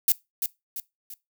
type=noise with echo; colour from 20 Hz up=violet; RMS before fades=-19 dBFS; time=0.08-0.12 s; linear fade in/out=2 ms; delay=340 ms; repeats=3; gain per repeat=-7 dB; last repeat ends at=1.14 s; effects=noise-tail reverb RT60 0.2 s tail -20 dB re dry